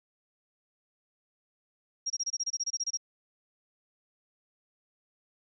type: tone bursts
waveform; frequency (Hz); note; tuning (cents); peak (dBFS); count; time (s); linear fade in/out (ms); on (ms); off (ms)
sine; 5620; F8; +10; -28; 14; 2.06-2.973; 10; 42; 25
effects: none